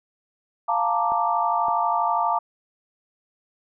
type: chord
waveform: sine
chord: Bb major seventh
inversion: second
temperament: equal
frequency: 698.5 / 880 / 932.3 / 1174.7 Hz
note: F5 / A5 / Bb5 / D6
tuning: 0 / 0 / 0 / 0 cents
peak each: -25 dBFS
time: 0.68-2.39 s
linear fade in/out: 10 ms
type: clicks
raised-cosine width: 1 ms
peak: -23 dBFS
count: 2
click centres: 1.12 / 1.684 s
effects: none